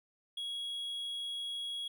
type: tone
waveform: triangle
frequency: 3322 Hz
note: G#7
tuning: in tune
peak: -35 dBFS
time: 0.37-1.88 s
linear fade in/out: 5 ms
effects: none